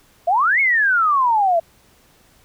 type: exponential two-way sweep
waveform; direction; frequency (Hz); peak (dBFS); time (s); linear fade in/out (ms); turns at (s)
sine; up then down; 649 to 2226 to 649; -13; 0.27-1.6; 10; 0.6
effects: pink hiss -54 dBFS RMS until 2.44 s